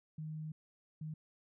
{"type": "tone bursts at uneven times", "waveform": "sine", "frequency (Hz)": 155.56, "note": "D#3", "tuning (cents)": 0, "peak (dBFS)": -40, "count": 2, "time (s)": [[0.18, 0.52], [1.01, 1.14]], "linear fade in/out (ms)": 5, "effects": []}